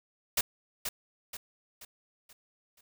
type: noise with echo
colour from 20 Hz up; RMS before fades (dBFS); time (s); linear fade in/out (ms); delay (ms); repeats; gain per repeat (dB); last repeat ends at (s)
white; -27; 0.37-0.41; 5; 480; 5; -7; 2.81
effects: none